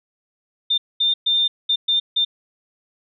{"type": "tone bursts at uneven times", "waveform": "sine", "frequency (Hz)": 3605, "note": "A7", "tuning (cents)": 41, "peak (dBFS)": -15, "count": 6, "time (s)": [[0.7, 0.78], [1, 1.14], [1.26, 1.48], [1.69, 1.76], [1.88, 2], [2.16, 2.25]], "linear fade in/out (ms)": 10, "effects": []}